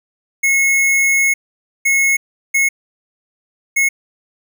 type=tone bursts at uneven times; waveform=square; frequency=2178 Hz; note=C#7; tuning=31 cents flat; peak=-12 dBFS; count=4; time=0.43-1.34 / 1.85-2.17 / 2.54-2.69 / 3.76-3.89 s; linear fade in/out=10 ms; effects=none